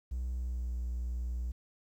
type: tone with pitch glide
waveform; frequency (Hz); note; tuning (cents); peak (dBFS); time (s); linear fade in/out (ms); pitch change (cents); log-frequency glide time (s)
triangle; 62.1 to 60.44; B1 to B1; +10 to -37; -30; 0.11-1.52; 10; -47; 0.35-0.73
effects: tanh soft clip ceiling -27 dBFS + 11-bit